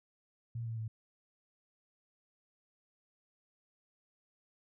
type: tone with pitch steps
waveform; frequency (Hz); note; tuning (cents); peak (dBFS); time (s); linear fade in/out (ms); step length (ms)
sine; 116.54 / 113.68 / 110.89; A#2 / A#2 / A2; 0 / -43 / +14; -36; 0.55-0.88; 5; 110
effects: none